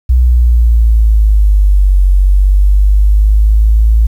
sine exponential two-way sweep, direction down then up, 62.7 to 46.59 to 55.4 Hz, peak -4 dBFS, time 0.09-4.07 s, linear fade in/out 10 ms, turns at 2.05 s, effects 7-bit

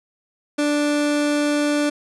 30% pulse tone, 293.7 Hz, D4, in tune, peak -15 dBFS, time 0.58-1.9 s, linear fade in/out 10 ms, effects resampled to 24000 Hz

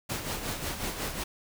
pink noise with tremolo, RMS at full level -32 dBFS, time 0.09-1.24 s, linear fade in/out 10 ms, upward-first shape sine, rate 5.5 Hz, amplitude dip 55%, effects none

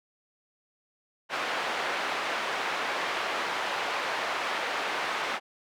pink band-pass noise, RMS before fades -31 dBFS, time 1.29-5.4 s, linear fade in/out 50 ms, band 670 to 2700 Hz, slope 12 dB/octave, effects none

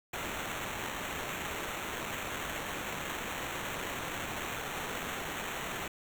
violet noise with sample-and-hold, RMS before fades -38 dBFS, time 0.13-5.88 s, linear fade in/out 5 ms, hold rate 4900 Hz, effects none

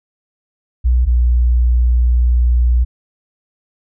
sine tone pair in turn, 61.3 / 60.42 Hz, B1 / B1, -12 / -37 cents, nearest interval unison, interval 25 cents, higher first, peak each -9 dBFS, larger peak neither, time 0.84-1.06 / 1.06-2.85 s, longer second, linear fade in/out 20 ms, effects none

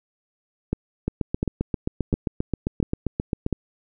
two click trains, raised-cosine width 3 ms, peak -9 / -10 dBFS, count 5 / 19, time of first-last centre 0.73-3.527 / 1.08-3.464 s, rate 1.43 / 7.55 Hz, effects none

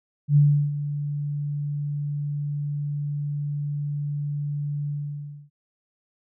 sine tone with ADSR envelope, 145.5 Hz, D3, 16 cents flat, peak -12 dBFS, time 0.28-5.5 s, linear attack 82 ms, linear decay 350 ms, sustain -13 dB, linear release 610 ms, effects none

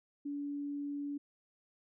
sine tone, 286.6 Hz, D4, 42 cents flat, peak -36 dBFS, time 0.25-1.18 s, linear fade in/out 10 ms, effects none

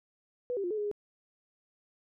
sine tone with pitch steps, 491.8 / 396.3 / 352.4 / 430.2 / 415.9 / 412.9 Hz, B4 / G4 / F4 / A4 / G#4 / G#4, -7 / +19 / +16 / -39 / +2 / -10 cents, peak -30 dBFS, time 0.5-0.914 s, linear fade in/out 0 ms, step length 69 ms, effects none

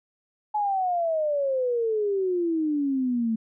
sine exponential sweep, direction down, 855 to 219.6 Hz, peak -22 dBFS, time 0.54-3.36 s, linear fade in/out 10 ms, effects none

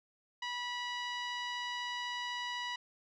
10% pulse tone with low-pass filter, 976 Hz, B5, 21 cents flat, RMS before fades -39 dBFS, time 0.42-2.76 s, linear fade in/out 5 ms, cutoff 3400 Hz, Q 0.82, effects none

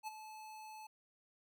square tone with ADSR envelope, 866 Hz, A5, 28 cents flat, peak -40 dBFS, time 0.03-0.87 s, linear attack 44 ms, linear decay 20 ms, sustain -10 dB, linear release 7 ms, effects none

